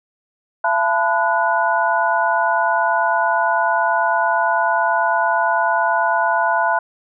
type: tone cluster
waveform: sine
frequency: 677 / 875 / 1004 / 1464 Hz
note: E5 / A5 / B5 / F#6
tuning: +46 / -10 / +28 / -19 cents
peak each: -20 dBFS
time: 0.64-6.79 s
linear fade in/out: 5 ms
effects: none